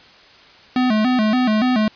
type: tone with vibrato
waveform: square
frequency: 233.1 Hz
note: A#3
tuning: in tune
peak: -15 dBFS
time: 0.76-1.88 s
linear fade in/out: 2 ms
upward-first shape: square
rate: 3.5 Hz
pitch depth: 140 cents each way
effects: white hiss -46 dBFS RMS until 1.95 s + resampled to 11025 Hz